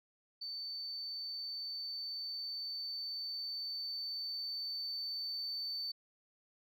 sine tone with level ramp, 4539 Hz, C#8, 40 cents sharp, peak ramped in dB -39 to -35 dBFS, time 0.41-5.92 s, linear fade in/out 10 ms, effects tanh soft clip ceiling -35 dBFS

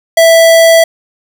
square tone, 659.3 Hz, E5, in tune, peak -3 dBFS, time 0.17-0.84 s, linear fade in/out 5 ms, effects none

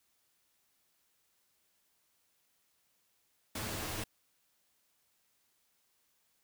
pink noise with comb filter, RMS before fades -39 dBFS, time 3.55-4.04 s, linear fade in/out 5 ms, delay 9.3 ms, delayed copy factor +0.65, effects white hiss -75 dBFS RMS until 6.43 s

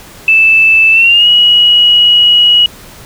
sine tone with pitch glide, 2637 to 2909 Hz, E7 to F#7, 0 to -30 cents, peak -3 dBFS, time 0.28-2.66 s, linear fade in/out 2 ms, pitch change +170 cents, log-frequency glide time 0.92-1.28 s, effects pink hiss -34 dBFS RMS until 3.05 s

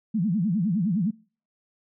sine tone with vibrato, 191.5 Hz, G3, 40 cents flat, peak -21 dBFS, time 0.14-1.11 s, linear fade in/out 10 ms, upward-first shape sine, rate 9.8 Hz, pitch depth 290 cents each way, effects noise-tail reverb RT60 0.4 s tail -24 dB re dry

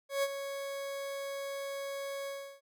40% pulse tone with ADSR envelope, 554 Hz, C#5, 1 cent flat, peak -26 dBFS, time 0.09-2.61 s, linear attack 140 ms, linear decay 43 ms, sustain -10 dB, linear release 340 ms, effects none

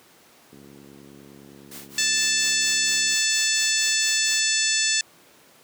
click train, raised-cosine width 3 ms, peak -31 dBFS, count 183, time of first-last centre 0.53-3.137 s, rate 69.8 Hz
white noise with tremolo, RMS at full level -38 dBFS, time 1.71-4.4 s, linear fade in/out 5 ms, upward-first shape triangle, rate 4.3 Hz, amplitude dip 100%
harmonic tone, 880 Hz, A5, in tune, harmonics 2 / 3 / 4 / 5 / 6 / 7 / 8 / 9, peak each -28 / -28 / -28 / -28 / -28 / -28 / -28 / -28 dBFS, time 1.98-5.01 s, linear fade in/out 2 ms
effects pink hiss -53 dBFS RMS until 5.63 s + high-pass 200 Hz 12 dB/octave

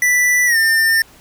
square tone with pitch glide, 1975.5 to 1801.1 Hz, B6 to A6, 0 to +40 cents, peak -12 dBFS, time 0.02-1.02 s, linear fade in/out 2 ms, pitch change -160 cents, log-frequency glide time 0.46-0.57 s, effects pink hiss -46 dBFS RMS until 1.2 s

